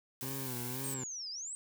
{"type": "noise", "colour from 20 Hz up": "blue", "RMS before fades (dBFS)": -42, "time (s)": [0.21, 0.94], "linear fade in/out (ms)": 0}
{"type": "tone with vibrato", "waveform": "20% pulse", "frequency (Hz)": 128.7, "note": "C3", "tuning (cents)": -28, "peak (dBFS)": -35, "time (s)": [0.22, 1.04], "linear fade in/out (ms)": 5, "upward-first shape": "sine", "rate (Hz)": 1.9, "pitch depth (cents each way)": 100}
{"type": "linear two-way sweep", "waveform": "sine", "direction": "down then up", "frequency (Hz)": [8710, 4690, 8270], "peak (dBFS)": -39, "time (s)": [0.84, 1.55], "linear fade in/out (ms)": 0, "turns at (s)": 1.3}
{"effects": []}